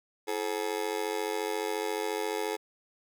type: tone with amplitude modulation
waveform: 30% pulse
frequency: 427.5 Hz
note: A4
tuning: 50 cents flat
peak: -23 dBFS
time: 0.27-2.57 s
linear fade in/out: 20 ms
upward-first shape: sine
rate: 94.3 Hz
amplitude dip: 100%
effects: none